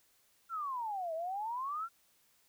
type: exponential two-way sweep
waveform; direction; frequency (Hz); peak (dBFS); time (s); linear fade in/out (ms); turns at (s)
sine; down then up; 1397 to 631 to 1397; -35; 0.49-1.89; 50; 1.14
effects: white hiss -70 dBFS RMS until 2.48 s